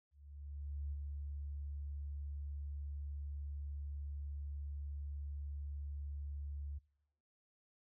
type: tone with ADSR envelope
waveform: sine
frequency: 71.7 Hz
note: D2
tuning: 41 cents flat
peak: -38 dBFS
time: 0.11-6.79 s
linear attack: 810 ms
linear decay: 33 ms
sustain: -3 dB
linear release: 15 ms
effects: noise-tail reverb RT60 0.9 s tail -25 dB re dry